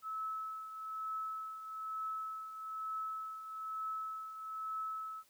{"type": "tone with tremolo", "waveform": "sine", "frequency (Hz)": 1300, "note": "E6", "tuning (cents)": -24, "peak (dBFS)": -36, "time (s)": [0.02, 5.24], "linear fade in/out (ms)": 50, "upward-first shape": "triangle", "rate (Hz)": 1.1, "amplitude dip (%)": 65, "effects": ["white hiss -69 dBFS RMS until 5.29 s", "high-pass 60 Hz 12 dB/octave"]}